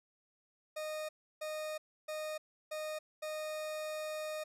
40% pulse tone bursts at uneven times, 617 Hz, D#5, 15 cents flat, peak -37 dBFS, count 5, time 0.76-1.09 / 1.41-1.78 / 2.08-2.38 / 2.71-2.99 / 3.22-4.44 s, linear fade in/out 10 ms, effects resampled to 32000 Hz

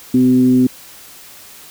sine tone with frequency modulation, 254.2 Hz, C4, 50 cents flat, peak -8 dBFS, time 0.14-0.67 s, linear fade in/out 5 ms, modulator 128 Hz, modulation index 0.42, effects white hiss -39 dBFS RMS until 1.7 s

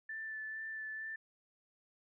sine tone with vibrato, 1760 Hz, A6, in tune, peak -40 dBFS, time 0.09-1.16 s, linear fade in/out 5 ms, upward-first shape sine, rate 2.2 Hz, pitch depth 14 cents each way, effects none

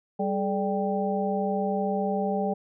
harmonic tone with a mistuned harmonic, 196.4 Hz, G3, 4 cents sharp, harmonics 1 / 2 / 3 / 4, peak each -28 / -30 / -31 / -30 dBFS, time 0.19-2.54 s, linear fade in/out 10 ms, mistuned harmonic 2, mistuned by +140 cents, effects none

